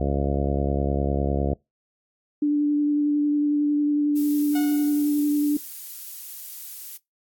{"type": "harmonic tone", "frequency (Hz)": 69.9, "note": "C#2", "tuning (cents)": 15, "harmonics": [1, 2, 3, 4, 5, 6, 7, 8, 9, 10], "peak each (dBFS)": [-25, -28, -30, -31, -32, -33, -33, -34, -35, -35], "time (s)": [0, 1.54], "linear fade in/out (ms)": 5}
{"type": "tone with vibrato", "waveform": "sine", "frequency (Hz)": 293.7, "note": "D4", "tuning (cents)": 0, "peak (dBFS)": -18, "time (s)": [2.42, 5.57], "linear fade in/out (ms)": 5, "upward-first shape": "sine", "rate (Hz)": 11, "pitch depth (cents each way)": 11}
{"type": "noise", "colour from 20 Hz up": "violet", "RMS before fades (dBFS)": -36, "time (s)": [4.15, 6.98], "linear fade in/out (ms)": 20}
{"type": "tone with exponential decay", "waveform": "sawtooth", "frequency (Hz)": 730, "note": "F#5", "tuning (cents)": -24, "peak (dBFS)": -27, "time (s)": [4.55, 5.29], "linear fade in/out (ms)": 5, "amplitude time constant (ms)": 160}
{"effects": ["noise-tail reverb RT60 0.2 s tail -24 dB re dry", "AAC 64 kbps"]}